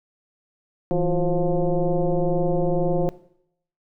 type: tone with frequency modulation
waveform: sine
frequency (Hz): 185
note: F#3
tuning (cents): 0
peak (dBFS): -18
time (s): 0.91-3.09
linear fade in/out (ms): 0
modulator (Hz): 174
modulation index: 2.6
effects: noise-tail reverb RT60 0.7 s tail -18 dB re dry